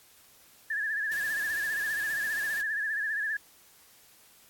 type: tone with vibrato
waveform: sine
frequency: 1718 Hz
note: A6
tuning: 42 cents flat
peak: -28 dBFS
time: 0.7-3.37 s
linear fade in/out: 5 ms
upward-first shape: sine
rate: 15 Hz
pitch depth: 75 cents each way
type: noise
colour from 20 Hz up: white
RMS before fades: -43 dBFS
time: 1.11-2.62 s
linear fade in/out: 10 ms
effects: white hiss -58 dBFS RMS until 4.49 s + AAC 64 kbps